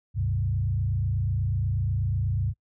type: tone with frequency modulation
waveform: sine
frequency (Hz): 100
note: G2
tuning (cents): +35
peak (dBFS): -23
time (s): 0.14-2.54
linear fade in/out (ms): 50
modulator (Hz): 28.2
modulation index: 1.1
effects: noise-tail reverb RT60 0.1 s tail -24 dB re dry